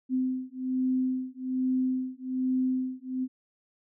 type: beating tone pair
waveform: sine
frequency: 256.9 / 258.1 Hz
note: C4 / C4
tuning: -32 / -23 cents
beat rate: 1.2 Hz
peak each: -29 dBFS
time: 0.09-3.28 s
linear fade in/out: 50 ms
effects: none